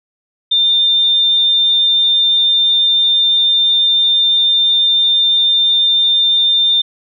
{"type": "tone", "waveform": "sine", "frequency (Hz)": 3603, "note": "A7", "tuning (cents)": 40, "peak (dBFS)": -9, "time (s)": [0.51, 6.82], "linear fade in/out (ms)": 10, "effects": []}